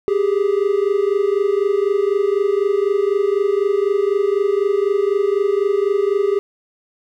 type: tone pair together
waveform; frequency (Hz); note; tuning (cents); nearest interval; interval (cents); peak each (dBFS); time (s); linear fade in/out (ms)
triangle; 392 / 416; G4 / G#4; 0 / +3; minor second; 103; -15 / -16; 0.08-6.39; 0
effects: none